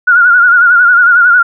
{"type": "tone with vibrato", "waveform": "sine", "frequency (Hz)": 1433, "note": "F6", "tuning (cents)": 44, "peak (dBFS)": -3, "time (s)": [0.07, 1.43], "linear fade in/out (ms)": 10, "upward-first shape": "sine", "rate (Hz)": 11, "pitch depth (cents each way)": 64, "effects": []}